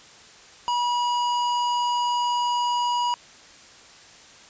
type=tone with hard clipping; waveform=sine; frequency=968 Hz; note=B5; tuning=35 cents flat; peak=-23 dBFS; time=0.68-3.14 s; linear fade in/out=0 ms; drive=14 dB; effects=white hiss -48 dBFS RMS until 4.49 s + resampled to 16000 Hz